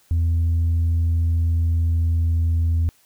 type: tone with pitch glide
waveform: sine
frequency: 83.3 to 82.82 Hz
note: E2 to E2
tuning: +19 to +9 cents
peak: -14 dBFS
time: 0.11-2.89 s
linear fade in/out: 0 ms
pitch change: -10 cents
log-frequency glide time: 1.03-2.61 s
effects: tanh soft clip ceiling -15 dBFS + white hiss -58 dBFS RMS until 3.05 s